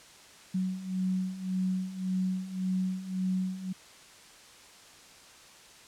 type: beating tone pair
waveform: sine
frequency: 185 / 186.8 Hz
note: F#3 / F#3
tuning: 0 / +17 cents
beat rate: 1.8 Hz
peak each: -34 / -30 dBFS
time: 0.54-3.73 s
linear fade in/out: 10 ms
effects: white hiss -53 dBFS RMS until 5.87 s + low-pass 8000 Hz 12 dB/octave